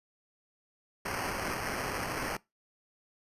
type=noise with sample-and-hold; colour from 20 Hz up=white; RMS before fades=-35 dBFS; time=1.05-2.37 s; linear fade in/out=5 ms; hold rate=3675 Hz; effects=noise-tail reverb RT60 0.2 s tail -22 dB re dry + resampled to 32000 Hz